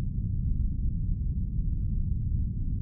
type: low-pass noise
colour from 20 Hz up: pink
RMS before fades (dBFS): -28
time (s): 0-2.81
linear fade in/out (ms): 0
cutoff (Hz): 170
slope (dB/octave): 24
effects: none